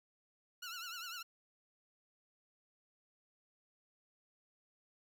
15% pulse tone with vibrato, 1396.9 Hz, F6, in tune, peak -37 dBFS, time 0.62-1.23 s, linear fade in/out 10 ms, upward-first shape triangle, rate 10 Hz, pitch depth 120 cents each way, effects none

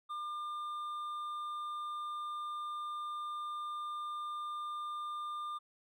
triangle tone with hard clipping, 1200 Hz, D6, 37 cents sharp, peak -39 dBFS, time 0.09-5.59 s, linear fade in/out 20 ms, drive 8 dB, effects none

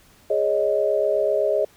sine chord, Ab suspended fourth, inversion none, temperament equal, 415.3 / 554.4 / 622.3 Hz, Ab4 / Db5 / Eb5, 0 / 0 / 0 cents, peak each -23 / -23 / -21 dBFS, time 0.3-1.65 s, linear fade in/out 5 ms, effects pink hiss -54 dBFS RMS until 1.76 s

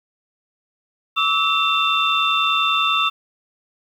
sine tone cluster, 1152 / 1302 / 2716 / 3569 Hz, D6 / E6 / F7 / A7, -34 / -22 / -49 / +24 cents, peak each -21 dBFS, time 1.16-3.1 s, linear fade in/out 20 ms, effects tanh soft clip ceiling -5 dBFS + 8-bit

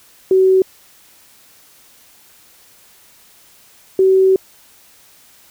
sine tone pair in turn, 377.6 / 380.2 Hz, F#4 / F#4, +35 / +47 cents, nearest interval unison, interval 12 cents, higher second, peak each -8 dBFS, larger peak neither, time 0.31-0.62 / 3.99-4.36 s, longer second, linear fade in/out 2 ms, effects white hiss -48 dBFS RMS until 5.5 s

